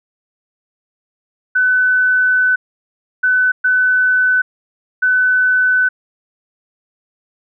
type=tone bursts at uneven times; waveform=sine; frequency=1505 Hz; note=F#6; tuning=29 cents sharp; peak=-10 dBFS; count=4; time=1.55-2.56 / 3.23-3.52 / 3.64-4.42 / 5.02-5.89 s; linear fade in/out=10 ms; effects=none